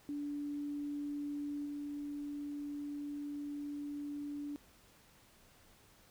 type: tone with level steps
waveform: sine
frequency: 290 Hz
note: D4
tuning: 22 cents flat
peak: -37 / -39 dBFS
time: 0.09-4.56 s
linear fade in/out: 0 ms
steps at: 1.65 s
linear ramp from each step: 10 ms
effects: pink hiss -64 dBFS RMS until 6.1 s